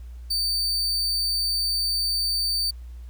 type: tone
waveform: 40% pulse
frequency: 4590 Hz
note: D8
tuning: 40 cents flat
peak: -21 dBFS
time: 0.3-2.71 s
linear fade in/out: 10 ms
effects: added 60 Hz sine -36 dBFS peak until 3.09 s + pink hiss -61 dBFS RMS until 3.09 s